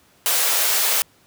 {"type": "high-pass noise", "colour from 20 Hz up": "white", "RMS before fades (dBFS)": -19, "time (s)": [0.26, 1.02], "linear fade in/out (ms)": 0, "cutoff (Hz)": 430, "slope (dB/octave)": 24, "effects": ["pink hiss -56 dBFS RMS until 1.26 s", "high-pass 80 Hz 12 dB/octave"]}